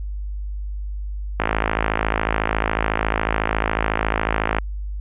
click train, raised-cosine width 0.5 ms, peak -3 dBFS, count 173, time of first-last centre 1.4-4.585 s, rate 54 Hz, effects added 50 Hz sine -25 dBFS peak until 5 s + resampled to 8000 Hz

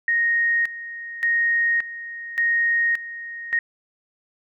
sine tone with tremolo, 1864.7 Hz, A#6, in tune, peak -17 dBFS, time 0.08-3.59 s, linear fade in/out 2 ms, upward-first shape square, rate 0.87 Hz, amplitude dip 80%, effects none

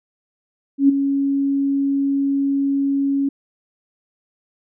sine tone with ADSR envelope, 277.2 Hz, C#4, in tune, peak -7 dBFS, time 0.78-3.29 s, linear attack 110 ms, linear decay 12 ms, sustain -9 dB, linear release 6 ms, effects none

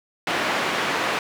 white band-pass noise, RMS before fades -24 dBFS, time 0.27-1.19 s, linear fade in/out 2 ms, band 200 to 2100 Hz, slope 12 dB/octave, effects none

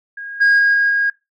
sine tone with level steps, 1634 Hz, G#6, 29 cents flat, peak -27 / -7 / -9 / -11 / -13 dBFS, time 0.17-1.1 s, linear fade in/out 5 ms, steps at 0.4 / 0.58 / 0.73 / 0.89 s, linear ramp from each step 20 ms, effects noise-tail reverb RT60 0.2 s tail -20 dB re dry + tanh soft clip ceiling -8 dBFS

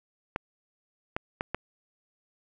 clicks, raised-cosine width 0.5 ms, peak -14 dBFS, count 4, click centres 0.361 / 1.165 / 1.409 / 1.546 s, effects none

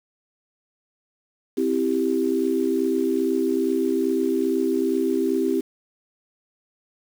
sine chord, C major, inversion none, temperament equal, 261.6 / 329.6 / 392 Hz, C4 / E4 / G4, 0 / 0 / 0 cents, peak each -24 / -24 / -23 dBFS, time 1.57-5.61 s, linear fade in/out 10 ms, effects 7-bit

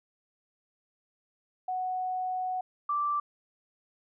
sine tone pair in turn, 740 / 1171.5 Hz, F#5 / D6, 0 / -5 cents, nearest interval minor sixth, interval 795 cents, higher second, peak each -29 / -26 dBFS, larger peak second, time 1.68-2.61 / 2.89-3.2 s, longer first, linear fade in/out 5 ms, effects none

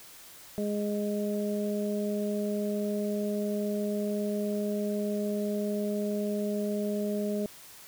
harmonic tone, 206.9 Hz, G#3, 6 cents flat, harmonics 1 / 2 / 3, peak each -30 / -33 / -35 dBFS, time 0.58-7.46 s, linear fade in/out 0 ms, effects white hiss -50 dBFS RMS until 7.87 s

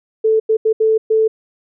sine tone bursts at uneven times, 440 Hz, A4, in tune, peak -10 dBFS, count 5, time 0.24-0.4 / 0.49-0.57 / 0.65-0.73 / 0.8-0.98 / 1.1-1.28 s, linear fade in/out 10 ms, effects none

